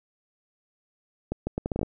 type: accelerating click train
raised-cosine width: 2 ms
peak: -14 dBFS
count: 9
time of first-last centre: 1.32-1.831 s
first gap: 150 ms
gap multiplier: 0.73
effects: none